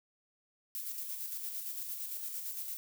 violet noise with tremolo, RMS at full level -39 dBFS, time 0.75-2.77 s, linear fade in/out 0 ms, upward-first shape square, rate 8.8 Hz, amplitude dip 35%, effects none

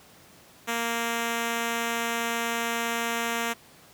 5% pulse tone, 232.4 Hz, A#3, 5 cents flat, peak -15 dBFS, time 0.67-3.54 s, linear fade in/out 20 ms, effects pink hiss -53 dBFS RMS until 3.93 s + high-pass 100 Hz 12 dB/octave

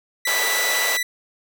sawtooth tone, 1975 Hz, B6, in tune, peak -17 dBFS, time 0.25-1.03 s, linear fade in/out 5 ms
pink high-pass noise, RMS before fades -25 dBFS, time 0.27-0.97 s, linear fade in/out 2 ms, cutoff 470 Hz, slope 24 dB/octave
effects none

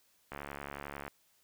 click train, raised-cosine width 0.5 ms, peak -26 dBFS, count 55, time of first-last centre 0.32-1.079 s, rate 71.1 Hz, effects white hiss -70 dBFS RMS until 1.43 s

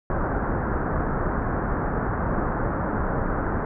pink low-pass noise, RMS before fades -25 dBFS, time 0.1-3.65 s, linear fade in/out 2 ms, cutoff 1600 Hz, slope 48 dB/octave, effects none

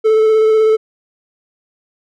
triangle tone with vibrato, 437.3 Hz, A4, 11 cents flat, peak -6 dBFS, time 0.04-0.77 s, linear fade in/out 20 ms, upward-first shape square, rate 16 Hz, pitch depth 12 cents each way, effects none

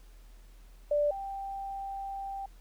sine tone pair in turn, 587.3 / 785.3 Hz, D5 / G5, 0 / +3 cents, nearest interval perfect fourth, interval 503 cents, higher second, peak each -24 / -35 dBFS, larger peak first, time 0.91-1.11 / 1.11-2.46 s, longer second, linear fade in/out 5 ms, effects added 40 Hz sine -50 dBFS peak until 2.6 s + pink hiss -64 dBFS RMS until 2.6 s

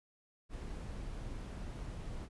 brown noise, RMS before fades -43 dBFS, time 0.49-2.29 s, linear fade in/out 50 ms, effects resampled to 24000 Hz

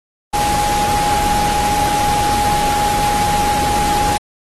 sine tone in noise, 829 Hz, G#5, 3 cents flat, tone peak -15 dBFS, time 0.33-4.18 s, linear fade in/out 10 ms, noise pink, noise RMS -21 dBFS, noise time 0.33-4.18 s, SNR +3 dB, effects AAC 32 kbps

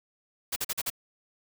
white noise bursts, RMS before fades -30 dBFS, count 5, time 0.52-0.902 s, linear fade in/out 10 ms, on 42 ms, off 43 ms, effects none

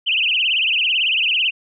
sine tone with vibrato, 2794 Hz, F7, in tune, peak -15 dBFS, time 0.06-1.51 s, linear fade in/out 20 ms, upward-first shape triangle, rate 18 Hz, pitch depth 230 cents each way, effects none

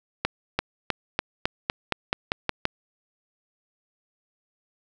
accelerating click train, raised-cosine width 0.3 ms, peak -6 dBFS, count 11, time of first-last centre 0.25-2.654 s, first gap 340 ms, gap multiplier 0.92, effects none

